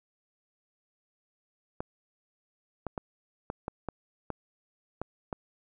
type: clicks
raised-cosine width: 1 ms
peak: -19 dBFS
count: 9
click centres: 1.805 / 2.867 / 2.978 / 3.501 / 3.681 / 3.887 / 4.303 / 5.016 / 5.328 s
effects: none